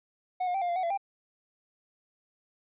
triangle tone with pitch steps, 735 / 715 / 777 / 706 / 692 / 746 / 679 / 793 Hz, F#5 / F5 / G5 / F5 / F5 / F#5 / F5 / G5, -12 / +41 / -16 / +19 / -16 / +14 / -49 / +20 cents, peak -25 dBFS, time 0.4-0.976 s, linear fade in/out 10 ms, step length 72 ms, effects resampled to 8000 Hz

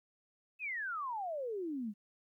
sine exponential sweep, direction down, 2637 to 196 Hz, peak -36 dBFS, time 0.59-1.94 s, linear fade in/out 50 ms, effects 13-bit

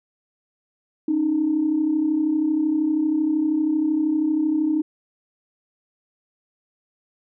sine tone pair together, 277.2 / 310 Hz, C#4 / D#4, 0 / -6 cents, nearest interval major second, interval 194 cents, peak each -25 / -18 dBFS, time 1.08-4.82 s, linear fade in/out 5 ms, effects tanh soft clip ceiling -11 dBFS

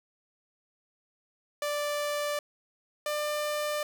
sawtooth tone pair in turn, 587.3 / 596.2 Hz, D5 / D5, 0 / +26 cents, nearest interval unison, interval 26 cents, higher second, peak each -25 dBFS, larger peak neither, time 1.62-2.39 / 3.06-3.83 s, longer neither, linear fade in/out 2 ms, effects none

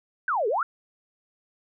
sine exponential two-way sweep, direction down then up, 1610 to 396.6 to 1466 Hz, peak -22 dBFS, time 0.28-0.63 s, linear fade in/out 2 ms, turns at 0.48 s, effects none

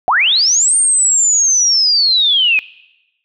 sine linear two-way sweep, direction up then down, 644 to 8860 to 2462 Hz, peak -9 dBFS, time 0.08-2.59 s, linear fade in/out 0 ms, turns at 0.76 s, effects noise-tail reverb RT60 1.0 s tail -22 dB re dry

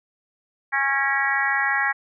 harmonic tone with a mistuned harmonic, 274.3 Hz, C#4, 18 cents flat, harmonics 3 / 4 / 5 / 6 / 7 / 8, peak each -27 / -29 / -31 / -24 / -23 / -32 dBFS, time 0.72-1.93 s, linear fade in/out 20 ms, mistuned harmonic 8, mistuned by +38 cents, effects none

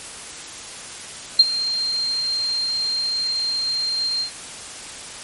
sine tone with ADSR envelope, 4186 Hz, C8, in tune, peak -4 dBFS, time 1.39-4.31 s, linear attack 7 ms, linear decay 35 ms, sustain -16 dB, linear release 95 ms, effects white hiss -35 dBFS RMS until 5.23 s + MP3 48 kbps

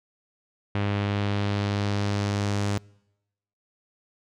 sawtooth tone with low-pass filter sweep, 101.6 Hz, G#2, 38 cents flat, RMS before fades -26 dBFS, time 0.75-2.78 s, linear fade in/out 0 ms, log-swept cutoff 2800 to 7300 Hz, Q 1.4, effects noise-tail reverb RT60 0.9 s tail -26 dB re dry

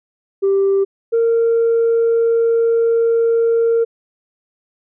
sine tone pair in turn, 392 / 460.7 Hz, G4 / A#4, 0 / -20 cents, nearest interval minor third, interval 280 cents, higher second, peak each -10 dBFS, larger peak neither, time 0.42-0.85 / 1.12-3.85 s, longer second, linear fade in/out 20 ms, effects tanh soft clip ceiling -9 dBFS

